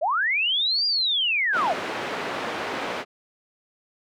sine linear two-way sweep, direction up then down, 554.4 to 4865 to 554.4 Hz, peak -20 dBFS, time 0.01-1.74 s, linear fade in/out 20 ms, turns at 0.86 s
pink band-pass noise, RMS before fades -30 dBFS, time 1.52-3.05 s, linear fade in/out 50 ms, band 330 to 2600 Hz, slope 12 dB/octave
effects none

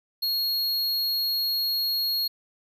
square tone, 4300 Hz, C8, 47 cents sharp, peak -24 dBFS, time 0.22-2.28 s, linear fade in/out 10 ms, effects none

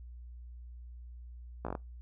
slowing click train, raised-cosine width 1 ms, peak -22 dBFS, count 6, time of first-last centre 1.65-1.752 s, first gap 16 ms, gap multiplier 1.12, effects noise-tail reverb RT60 0.2 s tail -23 dB re dry + added 60 Hz sine -45 dBFS peak until 2.01 s

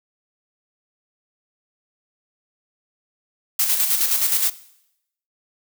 blue noise with tremolo, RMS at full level -18 dBFS, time 3.59-4.5 s, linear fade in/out 5 ms, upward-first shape square, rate 9.6 Hz, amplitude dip 45%, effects noise-tail reverb RT60 0.8 s tail -18 dB re dry

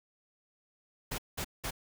pink noise bursts, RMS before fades -36 dBFS, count 3, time 1.11-1.709 s, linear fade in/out 10 ms, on 73 ms, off 190 ms, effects none

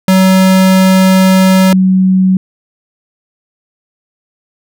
square / sine tone pair in turn, 188.5 / 187.45 Hz, F#3 / F#3, +32 / +23 cents, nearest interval unison, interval 9 cents, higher first, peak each -5 dBFS, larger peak neither, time 0.08-1.73 / 1.73-2.37 s, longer first, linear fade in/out 2 ms, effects none

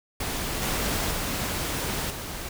pink noise with level steps, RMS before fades -30 / -27 / -29 / -35 dBFS, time 0.2-2.49 s, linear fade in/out 5 ms, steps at 0.62 / 1.11 / 2.1 s, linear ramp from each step 2 ms, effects none

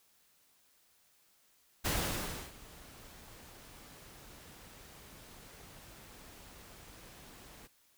pink noise with ADSR envelope, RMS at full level -32 dBFS, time 1.84-7.68 s, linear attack 20 ms, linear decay 650 ms, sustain -22 dB, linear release 24 ms, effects white hiss -69 dBFS RMS until 7.97 s

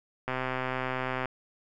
click train, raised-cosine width 0.5 ms, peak -16 dBFS, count 127, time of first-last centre 0.28-1.257 s, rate 129 Hz, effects none

